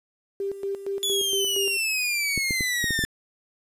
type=tone with tremolo; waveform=sine; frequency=395 Hz; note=G4; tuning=13 cents sharp; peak=-25 dBFS; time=0.4-1.77 s; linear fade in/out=2 ms; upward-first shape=square; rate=4.3 Hz; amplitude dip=70%
type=exponential sweep; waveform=sawtooth; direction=down; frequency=3460 to 1760 Hz; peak=-20 dBFS; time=1.03-3.05 s; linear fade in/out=0 ms
type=clicks; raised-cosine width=3 ms; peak=-17 dBFS; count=7; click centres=2.377 / 2.508 / 2.608 / 2.842 / 2.907 / 2.991 / 3.039 s
effects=resampled to 32000 Hz + 9-bit